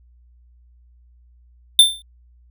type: tone with exponential decay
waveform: square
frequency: 3567 Hz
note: A7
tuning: 23 cents sharp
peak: -4 dBFS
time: 1.79-2.02 s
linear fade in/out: 2 ms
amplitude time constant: 48 ms
effects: added 60 Hz sine -49 dBFS peak until 2.5 s